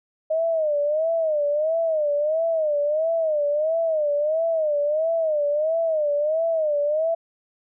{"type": "tone with vibrato", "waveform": "sine", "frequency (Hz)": 620, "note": "D#5", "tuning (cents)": -6, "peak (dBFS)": -19, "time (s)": [0.3, 7.15], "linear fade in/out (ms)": 10, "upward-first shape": "sine", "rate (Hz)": 1.5, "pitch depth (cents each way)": 120, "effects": []}